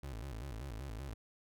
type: tone with vibrato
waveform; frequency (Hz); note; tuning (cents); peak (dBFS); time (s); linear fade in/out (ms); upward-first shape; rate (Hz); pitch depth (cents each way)
30% pulse; 61.2; B1; -15; -39; 0.03-1.14; 5; square; 5.2; 210
effects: none